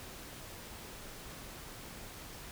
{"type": "silence", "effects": ["pink hiss -48 dBFS RMS until 2.51 s"]}